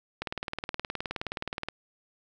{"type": "click train", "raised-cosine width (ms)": 0.3, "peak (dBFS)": -16, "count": 29, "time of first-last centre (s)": [0.22, 1.686], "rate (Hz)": 19.1, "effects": []}